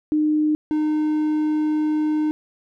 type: tone pair in turn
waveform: sine / triangle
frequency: 304.7 / 305.9 Hz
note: D#4 / D#4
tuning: -36 / -29 cents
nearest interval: unison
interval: 7 cents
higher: second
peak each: -16 dBFS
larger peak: neither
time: 0.12-0.55 / 0.71-2.31 s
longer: second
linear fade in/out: 0 ms
effects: none